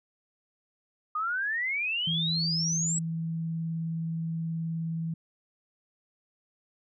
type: exponential sweep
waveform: sine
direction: up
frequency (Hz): 1214 to 7902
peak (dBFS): -27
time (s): 1.15-2.99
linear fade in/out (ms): 5
type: tone with vibrato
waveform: sine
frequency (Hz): 163.8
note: E3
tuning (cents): -11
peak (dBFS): -29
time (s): 2.07-5.14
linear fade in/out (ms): 5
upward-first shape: sine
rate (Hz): 19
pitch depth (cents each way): 9
effects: none